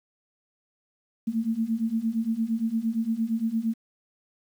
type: beating tone pair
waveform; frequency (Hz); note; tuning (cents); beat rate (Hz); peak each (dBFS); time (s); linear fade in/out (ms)
sine; 220.6 / 229.3; A3 / A#3; +5 / -28; 8.7; -28 / -26; 1.27-3.74; 10
effects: 9-bit